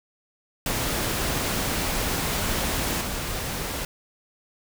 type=noise with level steps; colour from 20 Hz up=pink; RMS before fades=-26 / -30 dBFS; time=0.66-3.85 s; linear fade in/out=2 ms; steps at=3.01 s; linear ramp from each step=5 ms; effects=none